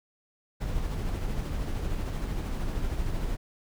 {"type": "noise with tremolo", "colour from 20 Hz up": "brown", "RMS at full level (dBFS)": -29, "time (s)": [0.6, 3.37], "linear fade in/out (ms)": 20, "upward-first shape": "sine", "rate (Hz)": 13, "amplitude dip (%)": 30, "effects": []}